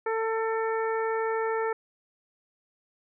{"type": "harmonic tone", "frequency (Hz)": 446.8, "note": "A4", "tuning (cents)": 27, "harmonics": [1, 2, 3, 4, 5], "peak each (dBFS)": [-27, -32, -35, -37, -43], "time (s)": [0.06, 1.73], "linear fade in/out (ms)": 5, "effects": []}